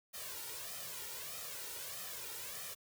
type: noise with flanger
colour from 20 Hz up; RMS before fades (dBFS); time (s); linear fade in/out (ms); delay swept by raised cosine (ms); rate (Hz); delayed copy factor
white; -45; 0.13-2.75; 20; 1.6 to 2.17; 1.6; +0.8
effects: high-pass 80 Hz 12 dB/octave